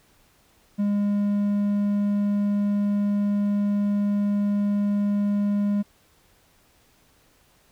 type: tone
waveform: triangle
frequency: 204 Hz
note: G#3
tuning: 31 cents flat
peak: -18 dBFS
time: 0.78-5.83 s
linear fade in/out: 20 ms
effects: pink hiss -60 dBFS RMS until 7.71 s